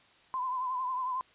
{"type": "tone with vibrato", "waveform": "sine", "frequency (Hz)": 1019, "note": "C6", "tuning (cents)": -46, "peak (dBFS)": -30, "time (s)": [0.34, 1.21], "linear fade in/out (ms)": 0, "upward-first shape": "triangle", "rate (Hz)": 11, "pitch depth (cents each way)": 65, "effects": ["white hiss -61 dBFS RMS until 1.34 s", "resampled to 8000 Hz"]}